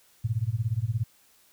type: tone with tremolo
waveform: sine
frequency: 112.6 Hz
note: A2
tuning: 40 cents sharp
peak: -21 dBFS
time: 0.24-1.04 s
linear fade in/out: 10 ms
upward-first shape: sine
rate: 17 Hz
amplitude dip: 95%
effects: white hiss -61 dBFS RMS until 1.52 s